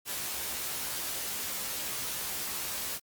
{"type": "noise with comb filter", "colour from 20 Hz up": "white", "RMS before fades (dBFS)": -35, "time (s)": [0.05, 3], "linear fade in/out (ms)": 50, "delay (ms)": 15, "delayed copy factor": 0.75, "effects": ["Opus 48 kbps"]}